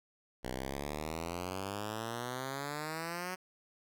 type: exponential sweep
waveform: 5% pulse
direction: up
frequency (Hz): 61.4 to 186.9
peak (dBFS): -26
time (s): 0.43-3.36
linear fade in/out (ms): 20
effects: none